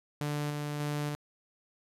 sawtooth tone with tremolo, 147.4 Hz, D3, 7 cents sharp, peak -27 dBFS, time 0.21-1.15 s, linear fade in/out 0 ms, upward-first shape square, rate 1.7 Hz, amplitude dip 25%, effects resampled to 32000 Hz

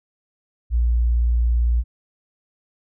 sine tone, 58.9 Hz, A#1, 19 cents sharp, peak -15 dBFS, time 0.7-1.84 s, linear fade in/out 50 ms, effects none

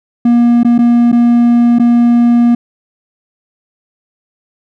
triangle tone with dropouts, 237.9 Hz, A#3, 35 cents sharp, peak -3 dBFS, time 0.25-2.55 s, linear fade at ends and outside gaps 5 ms, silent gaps 0.633-0.647 / 0.781-0.788 / 1.118-1.126 / 1.787-1.796 s, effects none

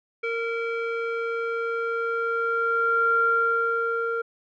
square tone with low-pass filter sweep, 461.4 Hz, A#4, 18 cents flat, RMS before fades -25 dBFS, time 0.23-4.22 s, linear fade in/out 10 ms, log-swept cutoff 2100 to 1200 Hz, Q 8.7, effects none

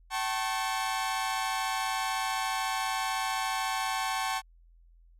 sawtooth tone cluster, 766 / 880 / 1091 Hz, G5 / A5 / C#6, -40 / 0 / -28 cents, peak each -29 / -30 / -30 dBFS, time 0.1-4.42 s, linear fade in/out 50 ms, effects added 42 Hz sine -55 dBFS peak until 5.19 s + low-pass 12000 Hz 12 dB/octave

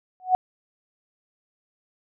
sine tone with exponential growth, 740 Hz, F#5, in tune, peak -11 dBFS, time 0.2-0.35 s, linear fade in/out 0 ms, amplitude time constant 31 ms, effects none

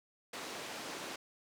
pink band-pass noise, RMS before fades -44 dBFS, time 0.33-1.16 s, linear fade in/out 5 ms, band 300 to 7300 Hz, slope 12 dB/octave, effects none

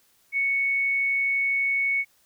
sine tone, 2217 Hz, C#7, in tune, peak -21 dBFS, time 0.32-2.05 s, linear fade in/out 50 ms, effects white hiss -63 dBFS RMS until 2.25 s

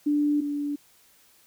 sine tone pair in turn, 293.7 / 289.7 Hz, D4 / D4, 0 / -24 cents, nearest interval unison, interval 24 cents, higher first, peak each -20 / -26 dBFS, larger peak first, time 0.06-0.41 / 0.41-0.76 s, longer neither, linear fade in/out 10 ms, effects white hiss -59 dBFS RMS until 1.46 s

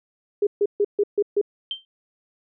sine tone bursts, 409.6 Hz, G#4, 24 cents flat, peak -16 dBFS, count 6, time 0.42-1.414 s, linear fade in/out 5 ms, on 49 ms, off 140 ms
sine tone with exponential decay, 3136 Hz, G7, in tune, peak -22 dBFS, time 1.71-1.85 s, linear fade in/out 1 ms, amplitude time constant 29 ms
effects none

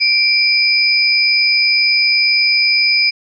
sine tone pair together, 2349 / 4981 Hz, D7 / D#8, 0 / +1 cents, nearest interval octave + minor second, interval 1301 cents, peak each -13 dBFS, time 0-3.11 s, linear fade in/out 20 ms, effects none

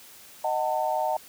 sine chord, D# diminished, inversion none, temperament just, 622.3 / 746.7 / 896 Hz, D#5 / F#5 / A5, 0 / +16 / +31 cents, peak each -28 dBFS, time 0.44-1.17 s, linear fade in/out 5 ms, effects white hiss -49 dBFS RMS until 1.28 s + high-pass 60 Hz 12 dB/octave

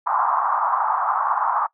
white band-pass noise, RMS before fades -21 dBFS, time 0.06-1.67 s, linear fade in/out 10 ms, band 800 to 1200 Hz, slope 48 dB/octave, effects noise-tail reverb RT60 0.1 s tail -22 dB re dry

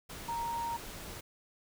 sine tone in noise, 932.3 Hz, A#5, in tune, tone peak -33 dBFS, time 0.28-0.77 s, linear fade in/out 10 ms, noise pink, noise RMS -45 dBFS, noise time 0.09-1.21 s, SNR +9 dB, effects none

